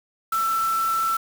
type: tone in noise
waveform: sine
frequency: 1333 Hz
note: E6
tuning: 19 cents sharp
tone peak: -20 dBFS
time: 0.32-1.17 s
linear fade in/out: 5 ms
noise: white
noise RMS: -35 dBFS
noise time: 0.32-1.17 s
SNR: +12 dB
effects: none